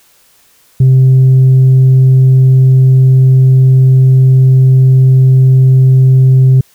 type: tone with tanh clipping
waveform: sine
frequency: 130.81 Hz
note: C3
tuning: in tune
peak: -3 dBFS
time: 0.8-6.61 s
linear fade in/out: 5 ms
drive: 1 dB
effects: white hiss -48 dBFS RMS until 6.74 s